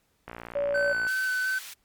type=click train; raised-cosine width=0.5 ms; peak=-23 dBFS; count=47; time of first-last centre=0.28-1.068 s; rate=58.4 Hz
type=tone; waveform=sine; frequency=571 Hz; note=D5; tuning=49 cents flat; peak=-24 dBFS; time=0.55-0.93 s; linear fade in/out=10 ms
type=tone with vibrato; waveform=triangle; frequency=1519 Hz; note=F#6; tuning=45 cents sharp; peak=-23 dBFS; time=0.74-1.59 s; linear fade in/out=10 ms; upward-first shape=square; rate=2.8 Hz; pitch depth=10 cents each way
type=high-pass noise; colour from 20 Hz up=pink; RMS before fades=-42 dBFS; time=1.07-1.74 s; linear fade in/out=10 ms; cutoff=2000 Hz; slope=12 dB/octave
effects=pink hiss -70 dBFS RMS until 1.84 s + MP3 96 kbps